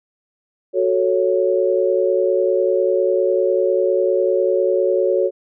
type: chord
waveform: sine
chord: F# minor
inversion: none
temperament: equal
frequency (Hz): 370 / 440 / 554.4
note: F#4 / A4 / C#5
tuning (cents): 0 / 0 / 0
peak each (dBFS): -18 / -20 / -18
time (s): 0.73-5.31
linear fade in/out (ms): 50
effects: none